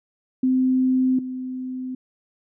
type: tone pair in turn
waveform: sine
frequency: 258 / 256.4 Hz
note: C4 / C4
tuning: -24 / -35 cents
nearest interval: unison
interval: 11 cents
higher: first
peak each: -16 / -27 dBFS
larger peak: first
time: 0.43-1.19 / 1.19-1.95 s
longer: neither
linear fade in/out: 5 ms
effects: none